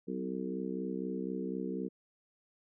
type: harmonic tone with a mistuned harmonic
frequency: 64.1 Hz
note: C2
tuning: 35 cents flat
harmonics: 3 / 4 / 5 / 6 / 7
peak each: -39 / -40 / -41 / -42 / -42 dBFS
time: 0.07-1.89 s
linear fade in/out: 20 ms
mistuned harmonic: 3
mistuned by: -30 cents
effects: none